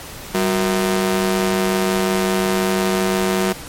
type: ring-modulated tone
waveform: sawtooth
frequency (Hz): 281.5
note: C#4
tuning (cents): +27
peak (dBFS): -9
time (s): 0.34-3.53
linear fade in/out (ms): 10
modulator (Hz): 87.9
effects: pink hiss -34 dBFS RMS until 3.68 s + MP3 64 kbps